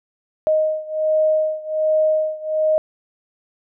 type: beating tone pair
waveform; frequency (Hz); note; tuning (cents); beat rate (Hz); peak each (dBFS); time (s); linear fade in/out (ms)
sine; 622.3 / 623.6; D#5 / D#5; 0 / +4; 1.3; -18 / -20; 0.47-2.78; 0
effects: none